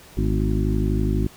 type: harmonic tone with a mistuned harmonic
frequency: 52.1 Hz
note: G#1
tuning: 6 cents sharp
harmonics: 1 / 2 / 3 / 4 / 5 / 6 / 7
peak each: -22 / -25 / -27 / -28 / -29 / -30 / -30 dBFS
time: 0.17-1.27 s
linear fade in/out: 5 ms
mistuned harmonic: 4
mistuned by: +68 cents
effects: pink hiss -47 dBFS RMS until 1.36 s